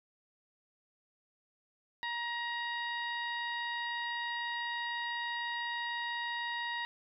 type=harmonic tone; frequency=946 Hz; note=A#5; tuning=25 cents sharp; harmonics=1 / 2 / 3 / 4 / 5; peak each=-39 / -37 / -47 / -43 / -56 dBFS; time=2.03-6.85 s; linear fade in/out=0 ms; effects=none